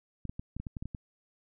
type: clicks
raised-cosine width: 5 ms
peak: -25 dBFS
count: 10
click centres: 0.253 / 0.295 / 0.395 / 0.566 / 0.6 / 0.668 / 0.768 / 0.825 / 0.856 / 0.948 s
effects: none